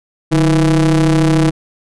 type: ring-modulated tone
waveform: square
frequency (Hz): 83.6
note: E2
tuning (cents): +25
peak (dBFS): -7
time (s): 0.31-1.51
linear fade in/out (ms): 20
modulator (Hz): 234
effects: resampled to 24000 Hz